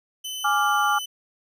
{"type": "tone with pitch glide", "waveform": "sawtooth", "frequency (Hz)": [3032, 3015], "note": ["F#7", "F#7"], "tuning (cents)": [42, 32], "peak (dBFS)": -27, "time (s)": [0.24, 1.06], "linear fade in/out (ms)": 10, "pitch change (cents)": -10, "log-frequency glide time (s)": [0.46, 0.81]}
{"type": "chord", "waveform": "sine", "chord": "D diminished", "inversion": "second", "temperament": "equal", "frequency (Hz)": [830.6, 1174.7, 1396.9], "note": ["Ab5", "D6", "F6"], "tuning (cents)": [0, 0, 0], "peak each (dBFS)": -23, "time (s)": [0.44, 0.99], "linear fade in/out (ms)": 10}
{"effects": []}